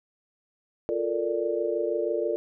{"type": "chord", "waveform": "sine", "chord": "Bb major seventh", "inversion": "second", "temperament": "equal", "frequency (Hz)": [349.2, 440, 466.2, 587.3], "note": ["F4", "A4", "Bb4", "D5"], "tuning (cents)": [0, 0, 0, 0], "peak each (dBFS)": -30, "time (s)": [0.89, 2.36], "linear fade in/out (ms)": 0, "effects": []}